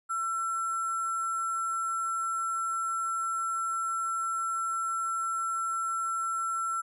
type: tone with sample-and-hold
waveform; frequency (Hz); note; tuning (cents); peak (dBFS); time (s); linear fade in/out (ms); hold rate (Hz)
sine; 1347; E6; +37; -28; 0.09-6.82; 20; 8820
effects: resampled to 24000 Hz